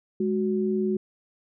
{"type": "tone pair together", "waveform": "sine", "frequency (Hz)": [208.8, 370.6], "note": ["G#3", "F#4"], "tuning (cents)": [10, 3], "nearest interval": "minor seventh", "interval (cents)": 993, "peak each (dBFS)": -25, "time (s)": [0.2, 0.97], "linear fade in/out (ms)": 5, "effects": []}